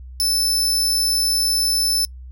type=tone; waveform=sawtooth; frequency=5274 Hz; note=E8; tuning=in tune; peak=-14 dBFS; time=0.2-2.05 s; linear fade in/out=0 ms; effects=noise-tail reverb RT60 0.1 s tail -25 dB re dry + added 63 Hz sine -34 dBFS peak until 2.31 s